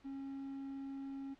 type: tone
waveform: triangle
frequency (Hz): 273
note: C#4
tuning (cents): -26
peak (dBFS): -40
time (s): 0.04-1.35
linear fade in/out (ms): 20
effects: pink hiss -67 dBFS RMS until 1.39 s + low-pass 4000 Hz 12 dB/octave